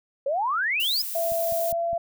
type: exponential sweep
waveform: sine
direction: up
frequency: 525 to 5274 Hz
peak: -22 dBFS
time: 0.26-1.02 s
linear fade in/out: 5 ms
type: noise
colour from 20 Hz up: violet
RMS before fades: -32 dBFS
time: 0.8-1.72 s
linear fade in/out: 0 ms
type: tone with pitch glide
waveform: sine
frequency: 667 to 678.7 Hz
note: E5 to F5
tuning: +20 to -50 cents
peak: -23 dBFS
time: 1.15-1.98 s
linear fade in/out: 5 ms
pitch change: +30 cents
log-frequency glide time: 1.62-1.81 s
type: click train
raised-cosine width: 5 ms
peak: -30 dBFS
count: 4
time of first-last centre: 1.32-1.931 s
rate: 4.91 Hz
effects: none